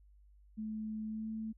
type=tone with pitch glide; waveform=sine; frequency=216.7 to 220.1 Hz; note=A3 to A3; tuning=-26 to +1 cents; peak=-37 dBFS; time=0.57-1.53 s; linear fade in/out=20 ms; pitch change=+27 cents; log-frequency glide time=1.06-1.29 s; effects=added 50 Hz sine -59 dBFS peak until 1.57 s